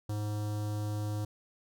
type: tone with notch filter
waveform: square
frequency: 105 Hz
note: G#2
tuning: 19 cents sharp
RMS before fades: -34 dBFS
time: 0.09-1.25 s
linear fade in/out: 5 ms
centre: 2200 Hz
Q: 0.71
effects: none